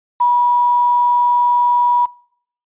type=tone with quantisation; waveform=sine; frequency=970 Hz; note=B5; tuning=31 cents flat; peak=-10 dBFS; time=0.2-2.06 s; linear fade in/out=10 ms; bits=6; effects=noise-tail reverb RT60 0.6 s tail -24 dB re dry + resampled to 8000 Hz